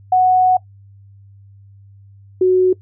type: tone pair in turn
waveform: sine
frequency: 739 / 369.5 Hz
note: F#5 / F#4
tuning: -2 / -2 cents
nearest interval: octave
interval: 1200 cents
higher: first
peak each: -9 dBFS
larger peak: neither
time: 0.12-0.57 / 2.41-2.73 s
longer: first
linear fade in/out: 5 ms
effects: noise-tail reverb RT60 0.1 s tail -20 dB re dry + added 99 Hz sine -41 dBFS peak until 2.81 s